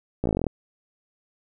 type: slowing click train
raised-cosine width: 2 ms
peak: -11 dBFS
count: 12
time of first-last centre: 0.24-0.467 s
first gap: 16 ms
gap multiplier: 1.05
effects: none